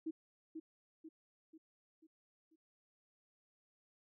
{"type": "tone with echo", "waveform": "sine", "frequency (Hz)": 319.6, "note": "D#4", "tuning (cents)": 47, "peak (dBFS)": -37, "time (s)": [0.06, 0.11], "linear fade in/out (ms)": 10, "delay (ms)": 490, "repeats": 5, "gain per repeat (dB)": -6, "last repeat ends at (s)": 2.56, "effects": []}